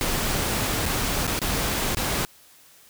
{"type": "noise with dropouts", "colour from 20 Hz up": "pink", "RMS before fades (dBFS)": -25, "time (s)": [0.01, 2.25], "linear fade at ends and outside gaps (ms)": 0, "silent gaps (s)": [[0.856, 0.861], [1.268, 1.276], [1.391, 1.417], [1.948, 1.97]], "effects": ["white hiss -53 dBFS RMS until 2.89 s"]}